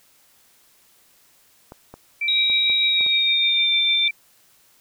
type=clicks; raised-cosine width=1 ms; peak=-24 dBFS; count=6; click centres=1.721 / 1.94 / 2.5 / 2.7 / 3.009 / 3.064 s
type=tone with tremolo; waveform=sine; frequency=2337 Hz; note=D7; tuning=9 cents flat; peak=-20 dBFS; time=2.21-4.11 s; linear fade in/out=5 ms; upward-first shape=sine; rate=6.6 Hz; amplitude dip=55%
type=tone with pitch glide; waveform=sine; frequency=3811 to 3576 Hz; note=A#7 to A7; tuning=+38 to +27 cents; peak=-17 dBFS; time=2.28-4.08 s; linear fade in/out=2 ms; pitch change=-111 cents; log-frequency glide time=2.85-3.74 s
effects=white hiss -57 dBFS RMS until 4.8 s